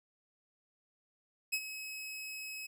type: tone with ADSR envelope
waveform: sawtooth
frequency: 2561 Hz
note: D#7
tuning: 49 cents sharp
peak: -26 dBFS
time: 1.52-2.67 s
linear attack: 16 ms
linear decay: 59 ms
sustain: -12 dB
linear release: 12 ms
effects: none